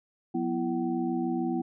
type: tone cluster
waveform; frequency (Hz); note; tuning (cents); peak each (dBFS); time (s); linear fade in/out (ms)
sine; 180.7 / 246.4 / 333.7 / 759; F#3 / B3 / E4 / F#5; -41 / -4 / +21 / +44; -35 / -30 / -30 / -37; 0.34-1.62; 10
effects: none